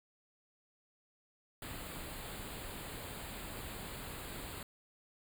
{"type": "band-stop noise", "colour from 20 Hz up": "pink", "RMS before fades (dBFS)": -45, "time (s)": [1.62, 4.63], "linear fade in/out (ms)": 2, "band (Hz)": [4700, 7100], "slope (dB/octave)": 96, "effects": []}